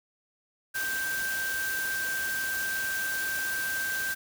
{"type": "tone in noise", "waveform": "sine", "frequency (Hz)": 1568, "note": "G6", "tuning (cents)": 0, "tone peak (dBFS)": -29, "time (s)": [0.74, 4.15], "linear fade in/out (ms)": 20, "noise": "white", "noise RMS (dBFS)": -36, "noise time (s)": [0.74, 4.15], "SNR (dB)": 4, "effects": []}